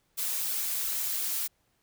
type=noise with flanger; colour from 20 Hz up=blue; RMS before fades=-31 dBFS; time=0.17-1.48 s; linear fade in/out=20 ms; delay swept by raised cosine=1 to 5.7 ms; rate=2.9 Hz; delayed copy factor=-0.55; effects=pink hiss -72 dBFS RMS until 1.82 s